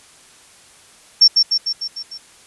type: tone with echo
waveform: sine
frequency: 5450 Hz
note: F8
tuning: 43 cents flat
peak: -5 dBFS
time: 1.21-1.28 s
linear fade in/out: 10 ms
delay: 150 ms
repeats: 6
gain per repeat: -4 dB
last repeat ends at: 2.18 s
effects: white hiss -47 dBFS RMS until 2.46 s + resampled to 24000 Hz